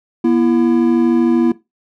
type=tone pair together; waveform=triangle; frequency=241.6 / 334.7 Hz; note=B3 / E4; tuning=-38 / +26 cents; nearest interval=tritone; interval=564 cents; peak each=-11 dBFS; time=0.24-1.52 s; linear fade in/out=5 ms; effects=noise-tail reverb RT60 0.2 s tail -17 dB re dry